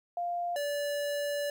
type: tone pair in turn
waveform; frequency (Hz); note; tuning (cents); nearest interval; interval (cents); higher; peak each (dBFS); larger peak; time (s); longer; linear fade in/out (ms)
sine / square; 698.5 / 578.7; F5 / D5; 0 / -26; minor third; 326; first; -30 / -31; first; 0.17-0.56 / 0.56-1.5; second; 2
effects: 12-bit